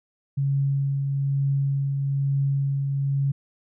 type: tone with tremolo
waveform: sine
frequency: 138.59 Hz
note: C#3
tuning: in tune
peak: -19 dBFS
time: 0.37-3.32 s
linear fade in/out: 10 ms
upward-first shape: triangle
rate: 1.1 Hz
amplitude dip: 35%
effects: none